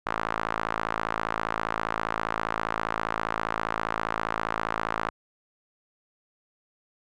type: tone with band-pass filter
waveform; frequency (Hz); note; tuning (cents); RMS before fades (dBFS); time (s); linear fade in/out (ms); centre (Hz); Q
sawtooth; 55; A1; 0; -30; 0.06-5.1; 10; 1200; 2
effects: none